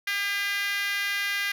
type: tone with high-pass filter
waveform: 5% pulse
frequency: 402.4 Hz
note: G4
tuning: 45 cents sharp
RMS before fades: -28 dBFS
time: 0.07-1.52 s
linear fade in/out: 5 ms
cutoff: 1800 Hz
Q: 4.5
effects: none